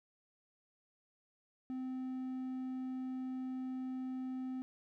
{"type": "tone", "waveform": "triangle", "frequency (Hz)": 258.1, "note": "C4", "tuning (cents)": -23, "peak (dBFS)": -36, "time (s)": [1.7, 4.62], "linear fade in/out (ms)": 0, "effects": []}